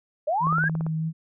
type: linear sweep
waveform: sine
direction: up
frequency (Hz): 563 to 1685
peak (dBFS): -21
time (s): 0.27-0.69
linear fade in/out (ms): 10
type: tone with vibrato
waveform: sine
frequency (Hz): 160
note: D#3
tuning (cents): +49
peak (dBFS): -24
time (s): 0.4-1.13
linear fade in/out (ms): 50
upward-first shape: sine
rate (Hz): 3.2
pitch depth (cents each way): 17
type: click train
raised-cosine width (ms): 1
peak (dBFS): -22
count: 8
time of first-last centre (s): 0.47-0.865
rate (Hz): 17.7
effects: none